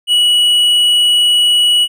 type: tone with tanh clipping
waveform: sine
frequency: 2931 Hz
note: F#7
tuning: 17 cents flat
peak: -9 dBFS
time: 0.07-1.88 s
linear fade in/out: 50 ms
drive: 7 dB
effects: none